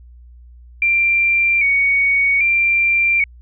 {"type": "tone with vibrato", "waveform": "sine", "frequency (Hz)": 2300, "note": "D7", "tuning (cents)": -37, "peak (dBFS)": -12, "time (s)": [0.82, 3.24], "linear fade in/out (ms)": 2, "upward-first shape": "square", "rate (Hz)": 0.63, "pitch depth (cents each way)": 50, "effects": ["added 60 Hz sine -39 dBFS peak until 3.41 s"]}